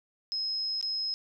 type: tone with dropouts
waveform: sine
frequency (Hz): 5130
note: E8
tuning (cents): -48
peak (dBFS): -29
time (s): 0.32-1.14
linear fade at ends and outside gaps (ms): 0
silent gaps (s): 0.812-0.827
effects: none